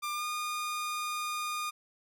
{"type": "tone with pitch glide", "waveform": "sawtooth", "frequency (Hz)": [1194, 1219.8], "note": ["D6", "D#6"], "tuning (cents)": [28, -35], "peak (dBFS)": -29, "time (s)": [0.02, 1.71], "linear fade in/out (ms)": 20, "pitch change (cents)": 37, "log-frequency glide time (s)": [0.13, 0.24], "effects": []}